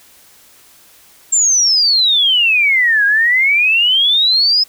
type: exponential two-way sweep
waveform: sine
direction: down then up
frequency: 7459 to 1615 to 5150 Hz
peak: -9 dBFS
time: 1.32-4.64 s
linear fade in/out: 10 ms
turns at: 3.05 s
effects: white hiss -46 dBFS RMS until 4.68 s